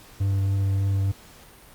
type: tone with vibrato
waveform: triangle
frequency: 97.9 Hz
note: G2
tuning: 2 cents flat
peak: -18 dBFS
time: 0.2-1.12 s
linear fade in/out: 10 ms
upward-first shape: triangle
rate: 3.4 Hz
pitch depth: 10 cents each way
effects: pink hiss -49 dBFS RMS until 1.74 s + Opus 48 kbps